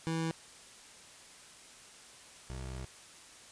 25% pulse tone pair in turn, 163.1 / 64.43 Hz, E3 / C2, -18 / -26 cents, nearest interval octave + major third, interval 1608 cents, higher first, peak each -28 / -36 dBFS, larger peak first, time 0.07-0.31 / 2.5-2.85 s, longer second, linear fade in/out 0 ms, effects white hiss -54 dBFS RMS until 3.51 s + resampled to 22050 Hz

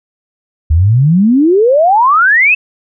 sine exponential sweep, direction up, 73.42 to 2676 Hz, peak -5 dBFS, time 0.7-2.55 s, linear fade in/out 10 ms, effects none

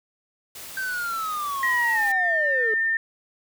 white noise, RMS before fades -39 dBFS, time 0.55-2.12 s, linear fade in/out 5 ms
triangle linear sweep, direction down, 1568 to 420.1 Hz, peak -24 dBFS, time 0.77-2.74 s, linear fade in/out 2 ms
sine tone with pitch glide, 1900 to 1805.8 Hz, A#6 to A6, +33 to +44 cents, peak -20 dBFS, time 1.63-2.97 s, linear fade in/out 2 ms, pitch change -89 cents, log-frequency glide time 1.94-1.99 s
effects none

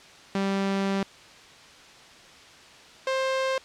sawtooth tone pair in turn, 195.7 / 528.2 Hz, G3 / C5, -3 / +16 cents, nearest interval octave + perfect fourth, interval 1719 cents, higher second, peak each -20 dBFS, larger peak neither, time 0.35-1.03 / 3.07-3.58 s, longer first, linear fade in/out 2 ms, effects white hiss -49 dBFS RMS until 3.64 s + low-pass 5000 Hz 12 dB/octave

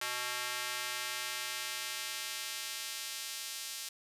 square tone with high-pass filter sweep, 123.47 Hz, B2, in tune, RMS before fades -39 dBFS, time 0.01-3.89 s, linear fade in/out 5 ms, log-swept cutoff 1400 to 4200 Hz, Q 0.74, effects resampled to 32000 Hz + 10-bit

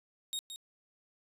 sawtooth tone with echo, 3736 Hz, A#7, 3 cents sharp, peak -31 dBFS, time 0.33-0.39 s, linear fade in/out 0 ms, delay 170 ms, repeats 1, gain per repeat -8 dB, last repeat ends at 0.56 s, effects resampled to 32000 Hz + 12-bit

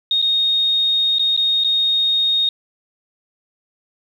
sine tone with dropouts, 3715 Hz, A#7, 7 cents flat, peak -14 dBFS, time 0.11-2.49 s, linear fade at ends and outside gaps 2 ms, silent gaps 0.217-0.224 / 1.185-1.194 / 1.365-1.375 / 1.638-1.645 s, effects 8-bit

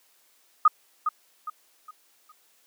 sine tone with echo, 1244.5 Hz, D#6, in tune, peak -12 dBFS, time 0.65-0.68 s, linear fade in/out 5 ms, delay 410 ms, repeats 4, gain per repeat -9 dB, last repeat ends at 2.32 s, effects white hiss -63 dBFS RMS until 2.66 s + high-pass 300 Hz 12 dB/octave

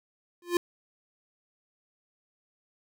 square tone with exponential growth, 349.2 Hz, F4, in tune, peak -19 dBFS, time 0.42-0.57 s, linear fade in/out 2 ms, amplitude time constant 32 ms, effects none

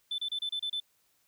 sine tone bursts, 3520 Hz, A7, in tune, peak -29 dBFS, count 7, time 0.11-0.801 s, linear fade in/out 5 ms, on 73 ms, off 30 ms, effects tanh soft clip ceiling -28 dBFS + white hiss -71 dBFS RMS until 1.27 s

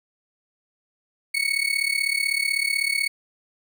35% pulse tone with amplitude modulation, 2217 Hz, C#7, in tune, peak -16 dBFS, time 1.34-3.08 s, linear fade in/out 10 ms, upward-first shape sine, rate 36 Hz, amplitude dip 85%, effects none

